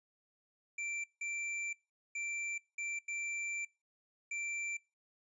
square tone bursts at uneven times, 2349 Hz, D7, in tune, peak -38 dBFS, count 6, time 0.78-1.04 / 1.21-1.73 / 2.15-2.58 / 2.78-2.99 / 3.08-3.65 / 4.31-4.77 s, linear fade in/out 5 ms, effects noise-tail reverb RT60 0.3 s tail -23 dB re dry + resampled to 22050 Hz

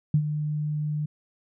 sine tone with ADSR envelope, 150.5 Hz, D3, 43 cents sharp, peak -15 dBFS, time 0.14-1.06 s, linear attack 3 ms, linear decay 72 ms, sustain -10 dB, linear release 8 ms, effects none

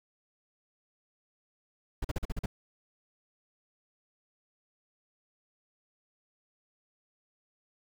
brown noise bursts, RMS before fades -31 dBFS, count 7, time 2.02-2.46 s, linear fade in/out 5 ms, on 26 ms, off 43 ms, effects none

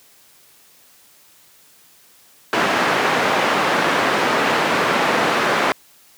white band-pass noise, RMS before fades -18 dBFS, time 2.53-5.72 s, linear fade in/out 0 ms, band 210 to 1600 Hz, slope 12 dB/octave, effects white hiss -51 dBFS RMS until 6.17 s + high-pass 80 Hz 12 dB/octave

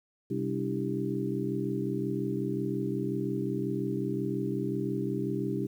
harmonic tone with a mistuned harmonic, 65.6 Hz, C2, 5 cents sharp, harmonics 2 / 3 / 4 / 5 / 6, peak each -35 / -35 / -35 / -35 / -35 dBFS, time 0.3-5.67 s, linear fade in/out 10 ms, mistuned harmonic 4, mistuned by +150 cents, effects 10-bit

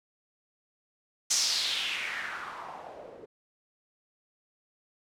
blue noise with low-pass filter sweep, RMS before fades -33 dBFS, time 1.3-3.26 s, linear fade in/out 10 ms, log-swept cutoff 6400 to 410 Hz, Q 3.4, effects none

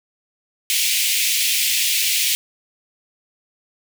pink high-pass noise, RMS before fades -19 dBFS, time 0.7-2.35 s, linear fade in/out 0 ms, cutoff 2200 Hz, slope 48 dB/octave, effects none

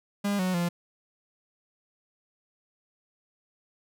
45% pulse tone with pitch steps, 202.4 / 184.3 / 173.3 Hz, G#3 / F#3 / F3, -44 / -7 / -13 cents, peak -25 dBFS, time 0.24-0.69 s, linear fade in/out 10 ms, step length 150 ms, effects none

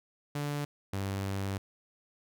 sawtooth tone pair in turn, 145.5 / 97.81 Hz, D3 / G2, -16 / -3 cents, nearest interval perfect fifth, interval 687 cents, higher first, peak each -28 dBFS, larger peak neither, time 0.35-0.65 / 0.93-1.58 s, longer second, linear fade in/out 5 ms, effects none

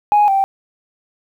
sine tone pair in turn, 831 / 780.9 Hz, G#5 / G5, +1 / -7 cents, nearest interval minor second, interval 108 cents, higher first, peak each -7 / -11 dBFS, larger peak first, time 0.12-0.28 / 0.28-0.44 s, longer neither, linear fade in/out 0 ms, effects tanh soft clip ceiling -6 dBFS + 8-bit

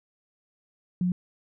sine tone, 179.7 Hz, F3, 50 cents sharp, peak -22 dBFS, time 1.01-1.12 s, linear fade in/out 2 ms, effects none

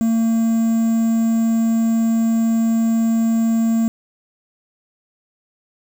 triangle tone with quantisation, 226.5 Hz, A#3, 50 cents flat, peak -12 dBFS, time 0.01-3.88 s, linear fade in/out 0 ms, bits 6, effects none

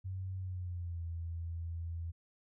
sine tone with pitch glide, 94 to 83.74 Hz, F#2 to E2, +28 to +28 cents, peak -37 dBFS, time 0.04-2.12 s, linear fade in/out 20 ms, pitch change -200 cents, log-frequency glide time 0.38-1.04 s, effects none

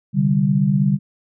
sine chord, C suspended second, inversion none, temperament equal, 130.81 / 146.83 / 196 Hz, C3 / D3 / G3, 0 / 0 / 0 cents, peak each -23 / -17 / -17 dBFS, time 0.13-0.99 s, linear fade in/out 50 ms, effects none

